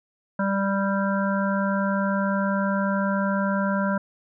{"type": "harmonic tone", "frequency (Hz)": 196.7, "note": "G3", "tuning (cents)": 6, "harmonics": [1, 3, 5, 7, 8], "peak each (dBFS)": [-23, -28, -30, -31, -32], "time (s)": [0.39, 3.98], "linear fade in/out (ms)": 5, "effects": []}